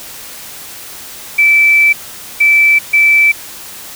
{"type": "tone bursts at uneven times", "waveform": "sine", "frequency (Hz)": 2321, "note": "D7", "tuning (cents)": -21, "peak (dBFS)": -5, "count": 3, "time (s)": [[1.38, 1.93], [2.4, 2.79], [2.93, 3.32]], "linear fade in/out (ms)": 10, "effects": ["white hiss -30 dBFS RMS until 3.95 s"]}